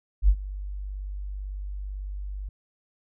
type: tone with ADSR envelope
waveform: sine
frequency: 49 Hz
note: G1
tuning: in tune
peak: -12 dBFS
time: 0.22-2.49 s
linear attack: 66 ms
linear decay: 63 ms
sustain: -19 dB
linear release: 4 ms
effects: none